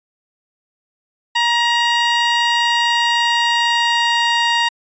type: tone with pitch glide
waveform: 15% pulse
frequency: 945 to 939 Hz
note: A#5 to A#5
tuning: +23 to +12 cents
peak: -7 dBFS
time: 1.35-4.69 s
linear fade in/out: 10 ms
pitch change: -11 cents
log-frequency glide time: 2.4-4.54 s
effects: resampled to 16000 Hz